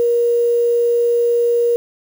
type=tone with quantisation; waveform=sine; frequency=473.9 Hz; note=A#4; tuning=28 cents sharp; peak=-12 dBFS; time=0-1.76 s; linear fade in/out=0 ms; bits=6; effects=none